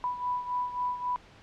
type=beating tone pair; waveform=sine; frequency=987.8 / 991.5 Hz; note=B5 / B5; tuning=0 / +7 cents; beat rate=3.7 Hz; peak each=-30 / -35 dBFS; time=0.04-1.16 s; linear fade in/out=0 ms; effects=pink hiss -54 dBFS RMS until 1.42 s + low-pass 4000 Hz 12 dB/octave